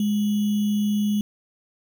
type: tone with sample-and-hold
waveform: sine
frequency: 207.7 Hz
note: G#3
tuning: in tune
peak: -19 dBFS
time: 0-1.21 s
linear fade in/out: 2 ms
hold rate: 3150 Hz
effects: none